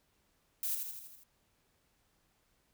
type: noise with echo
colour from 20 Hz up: violet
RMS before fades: -35 dBFS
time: 0.63-0.75 s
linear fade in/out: 2 ms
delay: 81 ms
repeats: 6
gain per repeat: -4 dB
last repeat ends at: 1.236 s
effects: pink hiss -74 dBFS RMS until 2.73 s